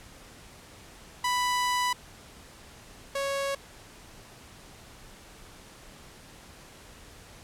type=tone pair in turn; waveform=sawtooth; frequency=990 / 553.4 Hz; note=B5 / C#5; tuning=+4 / -3 cents; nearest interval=minor seventh; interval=1007 cents; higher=first; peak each=-21 / -24 dBFS; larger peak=first; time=1.24-1.93 / 3.15-3.55 s; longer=first; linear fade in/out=5 ms; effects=pink hiss -50 dBFS RMS until 7.43 s + low-pass 11000 Hz 12 dB/octave